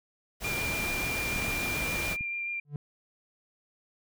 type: noise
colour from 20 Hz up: pink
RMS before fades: -34 dBFS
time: 0.4-2.17 s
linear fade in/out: 50 ms
type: tone with vibrato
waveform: sine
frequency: 2387 Hz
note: D7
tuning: 28 cents sharp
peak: -31 dBFS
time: 0.44-2.6 s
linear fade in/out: 5 ms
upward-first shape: sine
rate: 6.9 Hz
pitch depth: 12 cents each way
type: clicks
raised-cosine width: 5 ms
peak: -28 dBFS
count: 4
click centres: 1.362 / 1.483 / 1.723 / 2.209 s
type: tone with exponential growth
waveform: triangle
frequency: 145.8 Hz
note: D3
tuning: 12 cents flat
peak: -26 dBFS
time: 2.65-2.76 s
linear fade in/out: 2 ms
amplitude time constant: 23 ms
effects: none